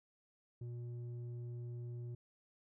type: tone with low-pass filter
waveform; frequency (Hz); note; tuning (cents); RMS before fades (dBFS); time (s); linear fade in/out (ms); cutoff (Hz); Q
square; 120.1; B2; -48; -45; 0.61-2.15; 5; 250; 2.9
effects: none